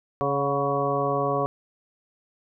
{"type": "harmonic tone with a mistuned harmonic", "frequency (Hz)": 140, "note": "C#3", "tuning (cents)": 18, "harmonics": [1, 2, 3, 4, 5, 7, 8], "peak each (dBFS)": [-31, -33, -28, -28, -29, -34, -28], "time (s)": [0.21, 1.46], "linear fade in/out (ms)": 0, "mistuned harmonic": 5, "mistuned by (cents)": 41, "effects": []}